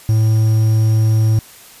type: tone with quantisation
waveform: triangle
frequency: 110 Hz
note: A2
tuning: in tune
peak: -8 dBFS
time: 0.09-1.39 s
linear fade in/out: 0 ms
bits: 6
effects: white hiss -41 dBFS RMS until 1.8 s + resampled to 32000 Hz